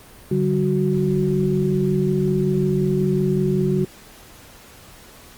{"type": "tone cluster", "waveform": "sine", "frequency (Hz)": [146.8, 192.2, 369.9], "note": ["D3", "G3", "F#4"], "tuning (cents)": [0, -34, 0], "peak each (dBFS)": -21, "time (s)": [0.31, 3.85], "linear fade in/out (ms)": 5, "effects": ["pink hiss -45 dBFS RMS until 5.37 s", "Opus 32 kbps"]}